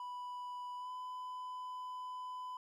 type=tone with pitch glide; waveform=triangle; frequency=987.8 to 1003.9 Hz; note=B5 to B5; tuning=0 to +28 cents; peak=-40 dBFS; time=0-2.57 s; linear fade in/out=2 ms; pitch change=+28 cents; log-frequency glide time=0.77-0.9 s; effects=none